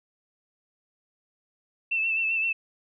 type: tone with vibrato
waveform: sine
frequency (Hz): 2660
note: E7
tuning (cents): +15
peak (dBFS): -23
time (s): 1.91-2.53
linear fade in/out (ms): 10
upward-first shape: sine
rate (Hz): 7.7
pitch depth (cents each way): 35
effects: none